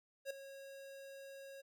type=tone with ADSR envelope; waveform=square; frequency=547 Hz; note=C#5; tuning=23 cents flat; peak=-38 dBFS; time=0.25-1.62 s; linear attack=54 ms; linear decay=5 ms; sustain=-13 dB; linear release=18 ms; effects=none